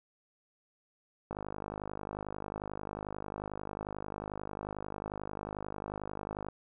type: click train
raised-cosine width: 1 ms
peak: -24 dBFS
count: 266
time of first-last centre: 1.31-6.486 s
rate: 51.2 Hz
effects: none